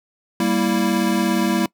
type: chord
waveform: square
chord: E diminished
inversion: first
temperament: equal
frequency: 196 / 233.1 / 329.6 Hz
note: G3 / Bb3 / E4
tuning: 0 / 0 / 0 cents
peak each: -22 dBFS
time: 0.4-1.66 s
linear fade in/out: 2 ms
effects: noise-tail reverb RT60 0.1 s tail -22 dB re dry